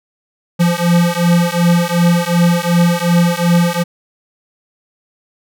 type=beating tone pair; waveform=square; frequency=171.4 / 174.1 Hz; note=F3 / F3; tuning=-32 / -5 cents; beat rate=2.7 Hz; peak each=-14 dBFS; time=0.59-3.84 s; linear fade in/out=20 ms; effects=none